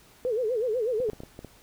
sine tone with vibrato, 466.2 Hz, A#4, in tune, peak -24 dBFS, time 0.25-1.1 s, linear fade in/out 0 ms, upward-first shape sine, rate 8.1 Hz, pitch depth 180 cents each way
clicks, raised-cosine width 2 ms, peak -26 dBFS, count 7, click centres 1.002 / 1.089 / 1.133 / 1.204 / 1.235 / 1.391 / 1.447 s
effects pink hiss -56 dBFS RMS until 1.62 s

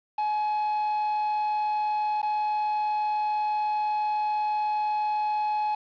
triangle tone with dropouts, 847 Hz, G#5, 34 cents sharp, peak -22 dBFS, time 0.18-5.75 s, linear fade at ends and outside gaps 5 ms, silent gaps 2.218-2.228 s, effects resampled to 11025 Hz + 8-bit

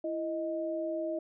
sine tone pair together, 333.1 / 625 Hz, E4 / D#5, +18 / +8 cents, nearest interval major seventh, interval 1090 cents, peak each -35 / -33 dBFS, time 0.04-1.19 s, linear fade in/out 5 ms, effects none

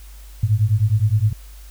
sine beating tone pair, 102 / 111.7 Hz, G#2 / A2, -31 / +27 cents, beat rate 9.7 Hz, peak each -17 dBFS, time 0.43-1.33 s, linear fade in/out 5 ms, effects added 50 Hz sine -37 dBFS peak until 1.7 s + white hiss -49 dBFS RMS until 1.7 s

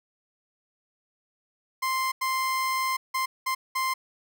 30% pulse tone bursts at uneven times, 1046.5 Hz, C6, in tune, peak -22 dBFS, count 5, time 1.82-2.12 / 2.21-2.97 / 3.14-3.26 / 3.46-3.55 / 3.75-3.94 s, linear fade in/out 10 ms, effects none

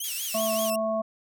5% pulse tone with vibrato, 2957 Hz, F#7, 2 cents flat, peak -23 dBFS, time 0-0.76 s, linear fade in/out 5 ms, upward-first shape sine, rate 5.2 Hz, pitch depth 200 cents each way
white band-pass noise, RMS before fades -37 dBFS, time 0.04-0.7 s, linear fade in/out 0 ms, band 2700 to 15000 Hz, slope 12 dB/octave
harmonic tone, 220 Hz, A3, in tune, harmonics 1 / 3 / 5, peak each -32 / -25 / -34 dBFS, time 0.34-1.02 s, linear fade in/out 10 ms
effects none

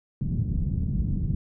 white low-pass noise, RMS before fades -26 dBFS, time 0.21-1.35 s, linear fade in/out 2 ms, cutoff 180 Hz, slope 24 dB/octave, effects none

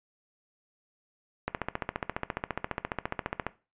click train, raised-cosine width 0.5 ms, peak -14 dBFS, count 30, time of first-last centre 1.48-3.466 s, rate 14.6 Hz, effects noise-tail reverb RT60 0.3 s tail -17 dB re dry + resampled to 8000 Hz

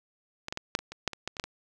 clicks, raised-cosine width 0.2 ms, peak -18 / -16 / -16 / -6 / -22 / -23 / -9 / -21 / -15 / -26 / -12 / -18 dBFS, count 12, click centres 0.484 / 0.525 / 0.574 / 0.751 / 0.79 / 0.92 / 1.077 / 1.133 / 1.276 / 1.368 / 1.398 / 1.44 s, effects none

